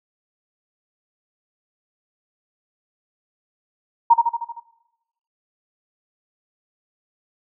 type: tone with echo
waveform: sine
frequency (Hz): 935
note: A#5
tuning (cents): +5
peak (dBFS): -7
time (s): 4.1-4.14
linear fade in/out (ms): 10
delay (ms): 77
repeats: 6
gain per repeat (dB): -4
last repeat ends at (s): 4.602
effects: noise-tail reverb RT60 0.9 s tail -18 dB re dry